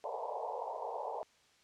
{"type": "band-pass noise", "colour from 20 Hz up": "white", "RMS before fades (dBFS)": -40, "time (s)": [0.04, 1.23], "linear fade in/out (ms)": 0, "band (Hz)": [430, 990], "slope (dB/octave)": 96, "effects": ["white hiss -67 dBFS RMS until 1.63 s", "low-pass 6000 Hz 12 dB/octave"]}